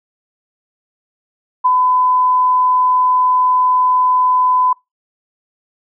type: tone with ADSR envelope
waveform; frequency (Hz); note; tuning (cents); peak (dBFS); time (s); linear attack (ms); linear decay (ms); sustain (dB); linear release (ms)
sine; 1007; B5; +33; -8; 1.64-4.73; 16; 32; -2; 5
effects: noise-tail reverb RT60 0.2 s tail -25 dB re dry